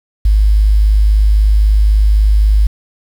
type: tone with quantisation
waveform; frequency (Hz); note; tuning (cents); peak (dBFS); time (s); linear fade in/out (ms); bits
sine; 51.9; G#1; 0; -6; 0.25-2.67; 5; 6
effects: none